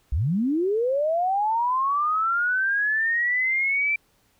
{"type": "linear sweep", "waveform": "sine", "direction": "up", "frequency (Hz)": [53.7, 2349], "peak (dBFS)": -20, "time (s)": [0.12, 3.96], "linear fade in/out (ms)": 5, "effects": ["pink hiss -64 dBFS RMS until 4.39 s"]}